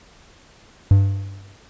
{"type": "tone with exponential decay", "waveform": "triangle", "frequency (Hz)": 98.3, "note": "G2", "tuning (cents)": 5, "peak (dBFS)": -5, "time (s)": [0.91, 1.56], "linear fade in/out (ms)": 0, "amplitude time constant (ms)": 140, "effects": ["pink hiss -50 dBFS RMS until 1.69 s", "resampled to 16000 Hz"]}